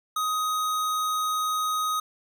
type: tone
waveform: square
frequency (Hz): 1254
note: D#6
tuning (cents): +13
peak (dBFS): -25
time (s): 0.16-2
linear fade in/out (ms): 5
effects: none